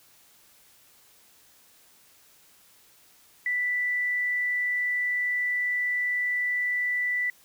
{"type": "tone", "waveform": "sine", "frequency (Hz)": 1975.5, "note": "B6", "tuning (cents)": 0, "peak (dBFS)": -24, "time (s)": [3.46, 7.3], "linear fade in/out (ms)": 2, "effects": ["white hiss -58 dBFS RMS until 7.44 s"]}